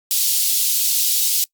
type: high-pass noise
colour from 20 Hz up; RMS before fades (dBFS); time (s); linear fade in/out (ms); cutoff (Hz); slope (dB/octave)
white; -18; 0.11-1.44; 0; 3400; 24
effects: noise-tail reverb RT60 0.1 s tail -24 dB re dry + Opus 48 kbps